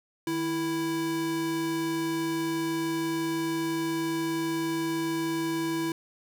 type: tone pair together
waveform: square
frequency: 155.56 / 329.6 Hz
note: D#3 / E4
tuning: 0 / 0 cents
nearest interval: octave + minor second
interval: 1300 cents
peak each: -39 / -28 dBFS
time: 0.27-5.92 s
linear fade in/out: 2 ms
effects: none